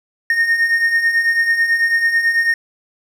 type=beating tone pair; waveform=triangle; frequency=1835 / 1844.1 Hz; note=A#6 / A#6; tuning=-28 / -19 cents; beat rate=9.1 Hz; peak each=-19 / -12 dBFS; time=0.3-2.54 s; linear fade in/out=2 ms; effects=none